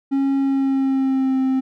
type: tone with pitch glide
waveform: triangle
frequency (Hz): 273.5 to 263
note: C#4 to C4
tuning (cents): -23 to +9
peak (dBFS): -14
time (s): 0.11-1.61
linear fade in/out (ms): 20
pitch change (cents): -68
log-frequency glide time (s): 0.38-1.39
effects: none